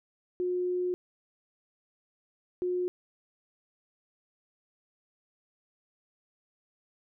sine tone bursts at uneven times, 360.3 Hz, F#4, 46 cents flat, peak -27 dBFS, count 2, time 0.4-0.94 / 2.62-2.88 s, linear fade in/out 0 ms, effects none

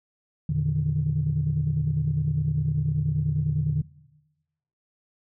sine tone cluster, 85 / 119.6 / 149.2 / 159.2 Hz, F2 / A#2 / D3 / D#3, -46 / +45 / +28 / +40 cents, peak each -30 / -31 / -23 / -31 dBFS, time 0.49-3.82 s, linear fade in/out 5 ms, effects noise-tail reverb RT60 1.0 s tail -19 dB re dry + tanh soft clip ceiling -14 dBFS

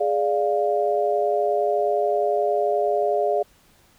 sine chord, D diminished, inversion second, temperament equal, 415.3 / 587.3 / 698.5 Hz, Ab4 / D5 / F5, 0 / 0 / 0 cents, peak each -23 dBFS, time 0-3.43 s, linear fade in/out 10 ms, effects pink hiss -57 dBFS RMS until 3.98 s

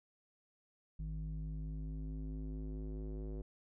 square tone with low-pass filter sweep, 52.3 Hz, G#1, 13 cents sharp, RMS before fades -42 dBFS, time 0.99-3.42 s, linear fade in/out 5 ms, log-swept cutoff 150 to 420 Hz, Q 2.2, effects none

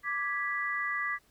sine chord, G# diminished, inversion second, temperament equal with one note detuned, 1174.7 / 1661.2 / 1966.4 Hz, D6 / G#6 / B6, 0 / 0 / -8 cents, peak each -35 / -36 / -32 dBFS, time 0.03-1.19 s, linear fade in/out 50 ms, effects pink hiss -66 dBFS RMS until 1.3 s

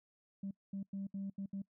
sine tone bursts at uneven times, 196 Hz, G3, in tune, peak -37 dBFS, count 6, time 0.43-0.51 / 0.73-0.83 / 0.93-1.07 / 1.14-1.3 / 1.38-1.46 / 1.53-1.62 s, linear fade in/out 5 ms, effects noise-tail reverb RT60 0.1 s tail -24 dB re dry + tanh soft clip ceiling -35 dBFS

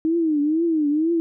sine tone with vibrato, 313.3 Hz, D#4, 12 cents sharp, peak -17 dBFS, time 0.05-1.2 s, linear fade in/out 0 ms, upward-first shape triangle, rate 2.1 Hz, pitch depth 160 cents each way, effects none

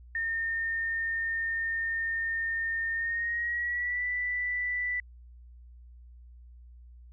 sine tone with pitch glide, 1823 to 1976.5 Hz, A#6 to B6, -39 to +1 cents, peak -28 dBFS, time 0.15-5 s, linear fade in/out 2 ms, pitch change +140 cents, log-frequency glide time 2.94-4.05 s, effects added 60 Hz sine -48 dBFS peak until 7.12 s

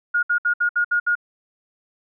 sine tone bursts, 1432 Hz, F6, 43 cents sharp, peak -16 dBFS, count 7, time 0.14-1.154 s, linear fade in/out 10 ms, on 90 ms, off 64 ms, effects none

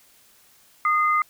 sine tone pair together, 1230 / 2069 Hz, D#6 / C7, -20 / -20 cents, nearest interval major sixth, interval 900 cents, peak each -18 / -25 dBFS, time 0.85-1.22 s, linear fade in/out 2 ms, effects white hiss -56 dBFS RMS until 1.29 s

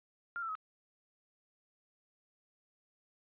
sine tone with pitch steps, 1396.9 / 1333.8 / 1273.6 Hz, F6 / E6 / D#6, 0 / +20 / +40 cents, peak -36 dBFS, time 0.36-0.552 s, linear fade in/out 0 ms, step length 64 ms, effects resampled to 8000 Hz

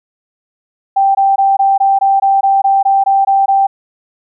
sine tone bursts, 784 Hz, G5, in tune, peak -7 dBFS, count 13, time 0.96-3.67 s, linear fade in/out 10 ms, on 190 ms, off 20 ms, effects none

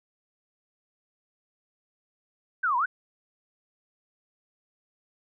sine exponential two-way sweep, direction down then up, 1595 to 932.3 to 1595 Hz, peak -22 dBFS, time 2.63-2.86 s, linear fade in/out 10 ms, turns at 2.77 s, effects none

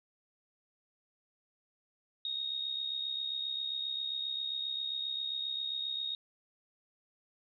sine tone with amplitude modulation, 3735 Hz, A#7, 3 cents sharp, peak -31 dBFS, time 2.25-6.15 s, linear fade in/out 2 ms, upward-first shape sine, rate 67.5 Hz, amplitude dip 60%, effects none

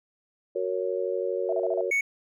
sine chord, F# major, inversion none, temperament just, 370 / 462.5 / 555 Hz, F#4 / A#4 / C#5, 0 / -14 / +2 cents, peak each -30 dBFS, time 0.55-1.91 s, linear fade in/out 10 ms
sine tone bursts, 657 Hz, E5, 6 cents flat, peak -25 dBFS, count 5, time 1.49-1.81 s, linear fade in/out 2 ms, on 36 ms, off 35 ms
triangle tone, 2221 Hz, C#7, 3 cents sharp, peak -20 dBFS, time 1.91-2.01 s, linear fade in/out 5 ms
effects none

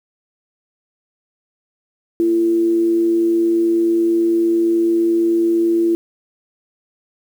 sine tone with amplitude modulation, 338.3 Hz, E4, 45 cents sharp, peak -11 dBFS, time 2.2-5.95 s, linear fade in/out 0 ms, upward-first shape sine, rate 109 Hz, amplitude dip 30%, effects 7-bit

